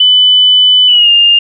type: tone with pitch glide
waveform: sine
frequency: 3000 to 2815 Hz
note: F#7 to F7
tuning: +23 to +13 cents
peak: -3 dBFS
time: 0-1.39 s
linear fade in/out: 5 ms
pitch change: -110 cents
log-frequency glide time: 0.87-1.1 s
effects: none